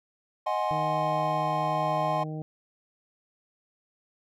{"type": "chord", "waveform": "triangle", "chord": "Ab dominant seventh", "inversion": "second", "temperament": "equal with one note detuned", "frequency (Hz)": [622.3, 740, 830.6, 1050.7], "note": ["Eb5", "Gb5", "Ab5", "C6"], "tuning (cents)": [0, 0, 0, 7], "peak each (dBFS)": -29, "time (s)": [0.46, 2.24], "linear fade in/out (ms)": 10}
{"type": "harmonic tone", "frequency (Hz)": 155.3, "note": "D#3", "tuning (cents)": -3, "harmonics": [1, 2, 3, 4, 5], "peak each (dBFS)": [-33, -39, -43, -45, -47], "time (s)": [0.71, 2.42], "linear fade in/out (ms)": 0}
{"effects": []}